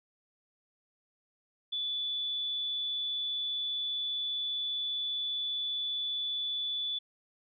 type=tone; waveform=sine; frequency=3465 Hz; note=A7; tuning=27 cents flat; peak=-31 dBFS; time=1.72-6.99 s; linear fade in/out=10 ms; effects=none